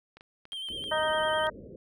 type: clicks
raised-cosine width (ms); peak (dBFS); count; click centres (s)
0.3; -33; 6; 0.17 / 0.209 / 0.454 / 0.531 / 0.687 / 0.84
type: tone with vibrato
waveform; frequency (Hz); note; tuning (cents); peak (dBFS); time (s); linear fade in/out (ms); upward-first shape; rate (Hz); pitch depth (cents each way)
triangle; 3136; G7; 0; -33; 0.52-1.47; 0; square; 9.8; 34
type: low-pass noise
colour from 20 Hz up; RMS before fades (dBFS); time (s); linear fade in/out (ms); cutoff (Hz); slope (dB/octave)
white; -46; 0.7-1.76; 2; 570; 96
type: harmonic tone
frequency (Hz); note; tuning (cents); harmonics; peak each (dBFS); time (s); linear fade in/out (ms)
311.1; D#4; 0; 2 / 3 / 4 / 5 / 6; -28 / -31 / -34 / -33 / -37; 0.91-1.5; 10
effects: none